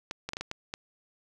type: clicks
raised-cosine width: 0.2 ms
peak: -17 dBFS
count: 7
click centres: 0.111 / 0.29 / 0.334 / 0.369 / 0.41 / 0.514 / 0.739 s
effects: none